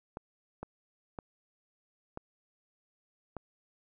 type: clicks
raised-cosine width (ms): 1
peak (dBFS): -25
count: 5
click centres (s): 0.171 / 0.63 / 1.188 / 2.174 / 3.367
effects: none